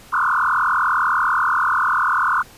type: tone with frequency modulation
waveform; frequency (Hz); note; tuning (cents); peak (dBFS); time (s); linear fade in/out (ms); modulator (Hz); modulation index
sine; 1244.5; D#6; 0; -15; 0.12-2.43; 20; 40.4; 6.1
effects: pink hiss -45 dBFS RMS until 2.57 s + resampled to 32000 Hz